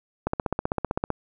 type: click train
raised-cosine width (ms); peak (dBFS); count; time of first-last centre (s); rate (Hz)
1; -10; 14; 0.27-1.103; 15.6
effects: none